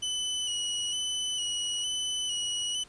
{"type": "tone with vibrato", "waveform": "sawtooth", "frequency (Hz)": 2964, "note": "F#7", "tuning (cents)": 2, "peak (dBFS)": -26, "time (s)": [0.02, 2.84], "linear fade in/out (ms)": 10, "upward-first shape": "square", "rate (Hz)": 1.1, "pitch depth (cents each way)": 26, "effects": ["pink hiss -56 dBFS RMS until 2.88 s", "resampled to 22050 Hz"]}